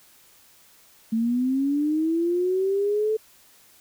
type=linear sweep; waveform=sine; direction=up; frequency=220.2 to 440 Hz; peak=-20 dBFS; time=1.12-3.17 s; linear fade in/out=10 ms; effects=white hiss -55 dBFS RMS until 3.8 s